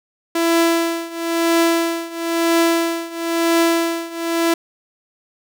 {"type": "tone with tremolo", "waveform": "sawtooth", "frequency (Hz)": 334.1, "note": "E4", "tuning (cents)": 23, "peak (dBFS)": -8, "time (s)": [0.35, 4.54], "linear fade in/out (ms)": 5, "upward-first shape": "triangle", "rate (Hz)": 1, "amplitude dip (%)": 90, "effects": []}